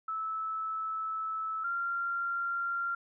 sine tone pair in turn, 1307 / 1383.1 Hz, E6 / F6, -15 / -17 cents, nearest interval minor second, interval 98 cents, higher second, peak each -32 / -30 dBFS, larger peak second, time 0.08-1.64 / 1.64-2.95 s, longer first, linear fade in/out 5 ms, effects none

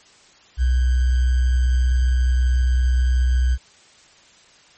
sine tone with sample-and-hold, 62.7 Hz, B1, 27 cents sharp, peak -14 dBFS, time 0.57-3.58 s, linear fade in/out 50 ms, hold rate 1575 Hz, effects white hiss -51 dBFS RMS until 4.77 s + MP3 32 kbps

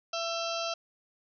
harmonic tone with a mistuned harmonic, 670 Hz, E5, 28 cents sharp, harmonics 1 / 2 / 4 / 5 / 6 / 7 / 8 / 9, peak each -34 / -37 / -40 / -41 / -42 / -42 / -43 / -44 dBFS, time 0.13-0.74 s, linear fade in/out 5 ms, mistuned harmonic 5, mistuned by -79 cents, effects none

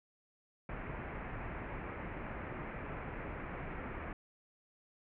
pink low-pass noise, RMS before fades -43 dBFS, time 0.69-4.13 s, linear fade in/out 2 ms, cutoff 2400 Hz, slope 48 dB/octave, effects none

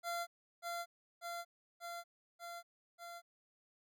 25% pulse tone with echo, 688 Hz, F5, 26 cents flat, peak -34 dBFS, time 0.03-0.27 s, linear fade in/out 50 ms, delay 590 ms, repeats 5, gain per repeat -2 dB, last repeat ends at 3.22 s, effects none

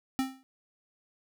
square tone with exponential decay, 263.8 Hz, C4, 14 cents sharp, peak -24 dBFS, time 0.19-0.43 s, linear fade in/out 0 ms, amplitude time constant 52 ms, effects none

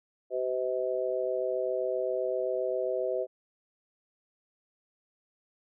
harmonic tone, 127.6 Hz, C3, 43 cents flat, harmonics 3 / 4 / 5, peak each -33 / -31 / -32 dBFS, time 0.3-3.27 s, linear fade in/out 50 ms, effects none

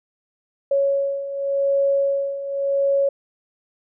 sine beating tone pair, 554.4 / 555.28 Hz, C#5 / C#5, 0 / +3 cents, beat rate 0.88 Hz, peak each -24 / -19 dBFS, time 0.71-3.09 s, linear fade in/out 5 ms, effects none

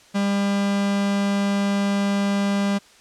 45% pulse tone, 200 Hz, G3, 35 cents sharp, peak -19 dBFS, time 0.14-2.79 s, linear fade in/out 20 ms, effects white hiss -51 dBFS RMS until 3 s + low-pass 7000 Hz 12 dB/octave

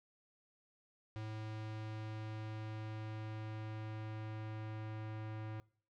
square tone with low-pass filter sweep, 108.7 Hz, A2, 21 cents flat, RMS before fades -44 dBFS, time 1.16-5.6 s, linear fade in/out 0 ms, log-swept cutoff 4200 to 2300 Hz, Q 0.88, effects noise-tail reverb RT60 0.5 s tail -23 dB re dry

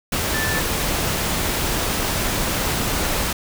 sine tone in noise, 1760 Hz, A6, in tune, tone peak -24 dBFS, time 0.34-0.6 s, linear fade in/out 5 ms, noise pink, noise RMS -22 dBFS, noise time 0.12-3.33 s, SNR -5 dB, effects none

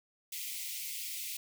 white high-pass noise, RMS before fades -40 dBFS, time 0.32-1.37 s, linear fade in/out 5 ms, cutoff 2000 Hz, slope 96 dB/octave, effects none

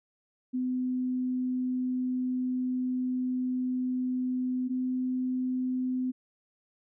sine tone pair in turn, 253.5 / 254.9 Hz, B3 / C4, +45 / -45 cents, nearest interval unison, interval 10 cents, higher second, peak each -27 dBFS, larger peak neither, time 0.53-4.69 / 4.69-6.12 s, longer first, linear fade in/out 20 ms, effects none

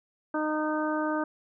harmonic tone, 307.1 Hz, D#4, 23 cents flat, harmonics 1 / 2 / 3 / 4 / 5, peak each -29 / -32 / -34 / -35 / -36 dBFS, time 0.34-1.24 s, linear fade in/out 5 ms, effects none

